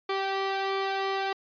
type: tone with flanger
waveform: sawtooth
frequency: 388.9 Hz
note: G4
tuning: 14 cents flat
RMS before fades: -29 dBFS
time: 0.09-1.33 s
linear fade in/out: 5 ms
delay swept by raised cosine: 0.88 to 1.62 ms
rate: 1.5 Hz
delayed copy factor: +0.55
effects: resampled to 11025 Hz